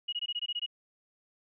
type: tone bursts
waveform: sine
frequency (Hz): 2895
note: F#7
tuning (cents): -38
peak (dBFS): -30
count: 9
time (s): 0.08-0.663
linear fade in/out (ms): 10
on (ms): 47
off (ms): 20
effects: none